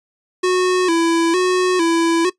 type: tone with vibrato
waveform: square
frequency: 349.2 Hz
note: F4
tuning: in tune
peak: -14 dBFS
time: 0.43-2.3 s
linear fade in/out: 10 ms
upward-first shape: square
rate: 1.1 Hz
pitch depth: 83 cents each way
effects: noise-tail reverb RT60 0.1 s tail -18 dB re dry + resampled to 22050 Hz